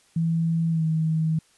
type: tone with pitch glide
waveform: sine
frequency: 164.81 to 159.29 Hz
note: E3 to D#3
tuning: 0 to +41 cents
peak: -20 dBFS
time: 0.16-1.39 s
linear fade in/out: 5 ms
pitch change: -59 cents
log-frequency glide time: 0.7-0.84 s
effects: white hiss -60 dBFS RMS until 1.57 s + resampled to 24000 Hz